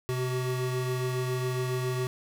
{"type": "tone pair together", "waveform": "square", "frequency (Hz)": [128.22, 377.4], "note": ["C3", "F#4"], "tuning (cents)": [-35, 34], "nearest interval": "octave + perfect fifth", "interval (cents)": 1869, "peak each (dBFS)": [-30, -33], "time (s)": [0.09, 2.07], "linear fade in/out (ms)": 0, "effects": []}